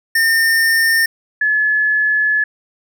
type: tone pair in turn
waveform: square / sine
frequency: 1815 / 1713.1 Hz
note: A#6 / A6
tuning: -47 / -47 cents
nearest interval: minor second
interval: 100 cents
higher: first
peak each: -12 dBFS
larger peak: neither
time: 0.15-1.06 / 1.41-2.44 s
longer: second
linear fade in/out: 5 ms
effects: none